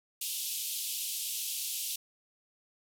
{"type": "band-pass noise", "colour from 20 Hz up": "white", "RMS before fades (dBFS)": -36, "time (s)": [0.21, 1.96], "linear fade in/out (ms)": 5, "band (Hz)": [2700, 15000], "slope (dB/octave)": 48, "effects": []}